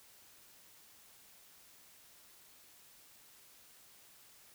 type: silence
effects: white hiss -61 dBFS RMS until 4.54 s